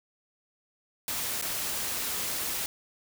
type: noise with dropouts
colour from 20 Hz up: white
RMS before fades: -32 dBFS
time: 1.08-2.66 s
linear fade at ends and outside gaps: 1 ms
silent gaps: 1.414-1.423 s
effects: none